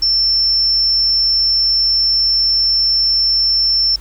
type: tone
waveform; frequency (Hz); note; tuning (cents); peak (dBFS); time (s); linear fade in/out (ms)
sine; 5370; E8; +31; -11; 0.02-3.96; 5
effects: added 50 Hz sine -32 dBFS peak until 4 s + pink hiss -44 dBFS RMS until 4 s